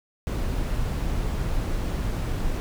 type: noise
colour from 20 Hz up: brown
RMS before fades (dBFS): -26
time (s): 0.27-2.6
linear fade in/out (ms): 0
effects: none